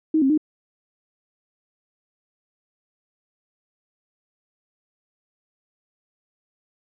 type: tone with pitch steps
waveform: sine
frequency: 314.8 / 268.1 / 306.6 Hz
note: D#4 / C4 / D#4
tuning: +20 / +42 / -25 cents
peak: -15 dBFS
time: 0.14-0.377 s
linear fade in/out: 5 ms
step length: 79 ms
effects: none